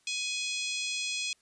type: harmonic tone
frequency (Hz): 838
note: G#5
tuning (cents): +15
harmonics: 3 / 4 / 5 / 6 / 7 / 8 / 9 / 10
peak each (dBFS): -35 / -37 / -39 / -41 / -42 / -43 / -44 / -45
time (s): 0.07-1.33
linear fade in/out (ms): 2
effects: white hiss -68 dBFS RMS until 1.41 s + resampled to 22050 Hz